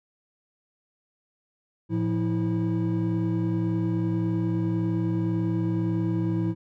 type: tone cluster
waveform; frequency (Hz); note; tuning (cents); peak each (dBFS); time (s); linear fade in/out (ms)
triangle; 111.6 / 173.4 / 324.9; A2 / F3 / E4; +25 / -12 / -25; -25; 1.89-6.55; 50
effects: tanh soft clip ceiling -13 dBFS